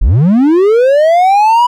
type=linear sweep; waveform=triangle; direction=up; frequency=30.99 to 987.8 Hz; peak=-3 dBFS; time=0.01-1.67 s; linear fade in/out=10 ms; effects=none